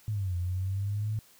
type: exponential two-way sweep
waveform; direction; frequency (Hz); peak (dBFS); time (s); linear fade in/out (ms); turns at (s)
sine; down then up; 110 to 87.31 to 110; -28; 0.08-1.19; 0; 0.36
effects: white hiss -59 dBFS RMS until 1.39 s